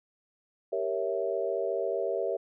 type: chord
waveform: sine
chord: G diminished seventh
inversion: none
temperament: equal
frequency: 392 / 466.2 / 554.4 / 659.3 Hz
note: G4 / Bb4 / Db5 / Fb5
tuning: 0 / 0 / 0 / 0 cents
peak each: -33 dBFS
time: 0.72-2.37 s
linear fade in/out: 10 ms
effects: none